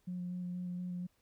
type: tone with vibrato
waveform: sine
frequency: 178.9 Hz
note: F3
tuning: 42 cents sharp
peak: -36 dBFS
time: 0.07-1.07 s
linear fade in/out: 10 ms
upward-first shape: square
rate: 4.2 Hz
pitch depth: 10 cents each way
effects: tanh soft clip ceiling -32 dBFS + pink hiss -75 dBFS RMS until 1.21 s